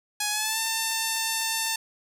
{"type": "tone with pitch glide", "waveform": "5% pulse", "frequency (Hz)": [836, 896], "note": ["G#5", "A5"], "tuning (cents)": [11, 31], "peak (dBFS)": -13, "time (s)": [0.2, 1.76], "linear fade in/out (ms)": 5, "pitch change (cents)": 120, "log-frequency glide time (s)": [0.3, 0.6], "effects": []}